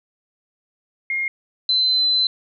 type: tone pair in turn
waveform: sine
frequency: 2134 / 4051 Hz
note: C7 / B7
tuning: +34 / +43 cents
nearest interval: major seventh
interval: 1109 cents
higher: second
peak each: -20 / -15 dBFS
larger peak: second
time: 1.1-1.28 / 1.69-2.27 s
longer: second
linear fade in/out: 2 ms
effects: none